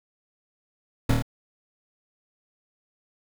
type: noise with echo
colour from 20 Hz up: brown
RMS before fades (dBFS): -19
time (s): 1.09-1.12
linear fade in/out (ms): 5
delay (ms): 26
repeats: 4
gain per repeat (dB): -2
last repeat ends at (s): 1.224
effects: none